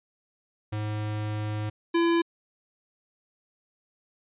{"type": "tone pair in turn", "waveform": "square", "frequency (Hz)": [106.2, 337.2], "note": ["G#2", "E4"], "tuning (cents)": [39, 39], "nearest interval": "octave + minor sixth", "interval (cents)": 2000, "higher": "second", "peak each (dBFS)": [-29, -21], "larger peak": "second", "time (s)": [[0.72, 1.7], [1.94, 2.22]], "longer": "first", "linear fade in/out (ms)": 10, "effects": ["resampled to 8000 Hz"]}